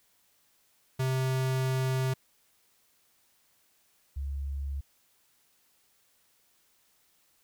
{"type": "tone pair in turn", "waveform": ["square", "sine"], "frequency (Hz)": [130.81, 69.47], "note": ["C3", "C#2"], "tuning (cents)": [0, 4], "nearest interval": "major seventh", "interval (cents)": 1096, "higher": "first", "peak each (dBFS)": [-27, -31], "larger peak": "first", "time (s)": [[0.99, 2.14], [4.16, 4.81]], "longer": "first", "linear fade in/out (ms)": 10, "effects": ["white hiss -68 dBFS RMS until 7.43 s"]}